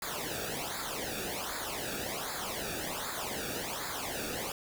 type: noise with flanger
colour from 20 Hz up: pink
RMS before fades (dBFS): -37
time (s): 0.02-4.52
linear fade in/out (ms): 2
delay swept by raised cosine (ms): 0.34 to 0.99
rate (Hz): 1.3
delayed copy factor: -0.8
effects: none